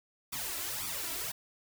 white noise with flanger, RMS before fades -37 dBFS, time 0.32-1.32 s, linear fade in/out 10 ms, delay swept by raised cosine 0.85 to 3.05 ms, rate 1.9 Hz, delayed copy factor +0.9, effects none

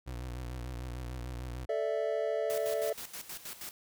30% pulse tone with vibrato, 61.74 Hz, B1, in tune, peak -35 dBFS, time 0.06-1.66 s, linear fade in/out 20 ms, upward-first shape sine, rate 6.7 Hz, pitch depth 73 cents each way
triangle chord, A suspended fourth, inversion none, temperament just, 440 / 586.7 / 660 Hz, A4 / D5 / E5, 0 / -2 / +2 cents, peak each -32 dBFS, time 1.69-2.93 s, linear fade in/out 5 ms
white noise with tremolo, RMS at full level -42 dBFS, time 2.5-3.71 s, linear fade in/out 0 ms, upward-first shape square, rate 6.3 Hz, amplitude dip 70%
effects none

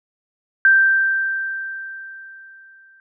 sine tone with exponential decay, 1568 Hz, G6, in tune, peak -8 dBFS, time 0.65-3 s, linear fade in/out 1 ms, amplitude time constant 510 ms, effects none

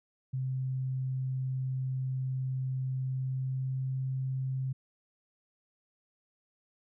sine tone with pitch glide, 130.6 to 131.66 Hz, C3 to C3, -3 to +11 cents, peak -30 dBFS, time 0.33-4.73 s, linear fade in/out 10 ms, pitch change +14 cents, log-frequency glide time 3.04-3.99 s, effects none

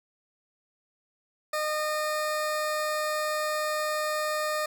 20% pulse tone, 611 Hz, D#5, 32 cents flat, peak -22 dBFS, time 1.53-4.66 s, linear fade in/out 5 ms, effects none

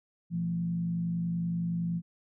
sine tone with frequency modulation, 171.3 Hz, F3, 33 cents flat, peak -28 dBFS, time 0.3-2.02 s, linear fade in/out 50 ms, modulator 50.7 Hz, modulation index 0.44, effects none

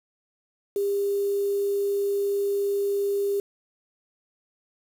sine tone with quantisation, 401.3 Hz, G4, 41 cents sharp, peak -22 dBFS, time 0.76-3.4 s, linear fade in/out 2 ms, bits 7, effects none

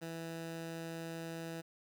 15% pulse tone, 164.81 Hz, E3, in tune, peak -35 dBFS, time 0.01-1.62 s, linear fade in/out 20 ms, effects 11-bit

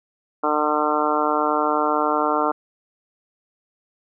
harmonic tone, 150.7 Hz, D3, 45 cents sharp, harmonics 2 / 3 / 4 / 5 / 6 / 7 / 8 / 9, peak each -26 / -26 / -26 / -26 / -26 / -26 / -26 / -26 dBFS, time 0.43-2.52 s, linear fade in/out 10 ms, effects none

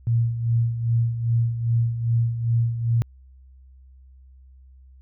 sine tone with tremolo, 116.54 Hz, A#2, in tune, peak -16 dBFS, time 0.07-3.02 s, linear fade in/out 0 ms, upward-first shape sine, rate 2.5 Hz, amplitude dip 65%, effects added 65 Hz sine -46 dBFS peak until 5.01 s

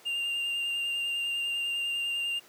triangle tone with vibrato, 2794 Hz, F7, in tune, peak -27 dBFS, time 0.05-2.4 s, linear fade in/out 20 ms, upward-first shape sine, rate 10 Hz, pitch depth 15 cents each way, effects pink hiss -55 dBFS RMS until 2.48 s + high-pass 300 Hz 12 dB/octave

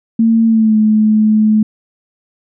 sine tone with pitch glide, 226.5 to 215.3 Hz, A#3 to A3, -50 to -37 cents, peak -7 dBFS, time 0.19-1.63 s, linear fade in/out 5 ms, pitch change -87 cents, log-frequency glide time 0.46-0.77 s, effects none

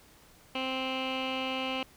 15% pulse tone with low-pass filter, 261.6 Hz, C4, in tune, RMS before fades -33 dBFS, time 0.55-1.83 s, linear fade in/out 2 ms, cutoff 3000 Hz, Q 4.6, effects pink hiss -58 dBFS RMS until 1.96 s

